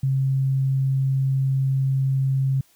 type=tone; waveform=sine; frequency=134.3 Hz; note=C3; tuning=46 cents sharp; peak=-18 dBFS; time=0.03-2.61 s; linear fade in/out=5 ms; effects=white hiss -59 dBFS RMS until 2.75 s